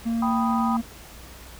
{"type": "tone", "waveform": "triangle", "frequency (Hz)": 230, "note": "A#3", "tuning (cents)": -23, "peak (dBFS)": -20, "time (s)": [0.05, 0.82], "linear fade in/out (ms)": 20}
{"type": "chord", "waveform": "sine", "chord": "G augmented", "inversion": "none", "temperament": "equal", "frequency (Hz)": [784, 987.8, 1244.5], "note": ["G5", "B5", "D#6"], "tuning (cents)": [0, 0, 0], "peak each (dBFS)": -28, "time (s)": [0.22, 0.77], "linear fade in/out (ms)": 5}
{"effects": ["added 60 Hz sine -46 dBFS peak until 1.59 s", "pink hiss -45 dBFS RMS until 1.59 s"]}